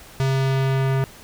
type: tone with low-pass filter sweep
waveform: square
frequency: 134.1 Hz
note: C3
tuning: 43 cents sharp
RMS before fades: -20 dBFS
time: 0.2-1.04 s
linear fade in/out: 0 ms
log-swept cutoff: 6600 to 2000 Hz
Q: 0.84
effects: pink hiss -44 dBFS RMS until 1.23 s